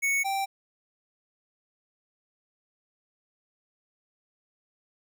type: tone pair in turn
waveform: square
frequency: 2217 / 782 Hz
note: C#7 / G5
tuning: 0 / -4 cents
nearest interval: octave + tritone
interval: 1804 cents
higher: first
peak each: -24 / -27 dBFS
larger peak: first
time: 0.02-0.24 / 0.24-0.46 s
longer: neither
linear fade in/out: 20 ms
effects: none